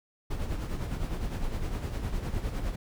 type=noise with tremolo; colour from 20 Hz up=brown; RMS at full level=-30 dBFS; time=0.3-2.76 s; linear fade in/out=10 ms; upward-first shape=sine; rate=9.8 Hz; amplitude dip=50%; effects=none